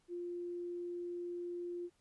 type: tone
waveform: sine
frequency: 350 Hz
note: F4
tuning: 4 cents sharp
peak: -39 dBFS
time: 0.08-1.9 s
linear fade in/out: 50 ms
effects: pink hiss -75 dBFS RMS until 2 s + resampled to 24000 Hz